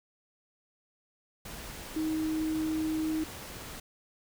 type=tone in noise; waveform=sine; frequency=314.5 Hz; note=D#4; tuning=19 cents sharp; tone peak=-28 dBFS; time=1.96-3.24 s; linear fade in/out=5 ms; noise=pink; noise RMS=-43 dBFS; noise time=1.45-3.8 s; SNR=+12 dB; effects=none